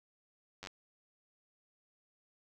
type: slowing click train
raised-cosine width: 0.2 ms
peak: -27 dBFS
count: 5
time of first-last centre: 0.63-0.672 s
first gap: 10 ms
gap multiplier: 1.03
effects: none